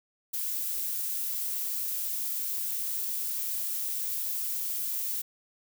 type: noise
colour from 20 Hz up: violet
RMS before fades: -32 dBFS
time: 0.33-5.22 s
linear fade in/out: 10 ms
effects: none